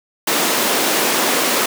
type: high-pass noise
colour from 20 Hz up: pink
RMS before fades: -17 dBFS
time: 0.27-1.66 s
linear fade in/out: 5 ms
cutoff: 250 Hz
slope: 24 dB/octave
effects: none